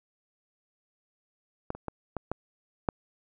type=clicks; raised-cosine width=1 ms; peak=-17 / -28 / -19 / -18 / -16 / -11 dBFS; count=6; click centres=1.704 / 1.75 / 1.883 / 2.167 / 2.316 / 2.888 s; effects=none